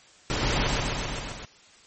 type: noise with echo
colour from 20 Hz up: pink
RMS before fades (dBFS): -27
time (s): 0.3-0.67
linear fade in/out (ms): 0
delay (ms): 130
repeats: 6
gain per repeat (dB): -2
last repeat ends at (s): 1.45
effects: white hiss -54 dBFS RMS until 1.86 s + MP3 32 kbps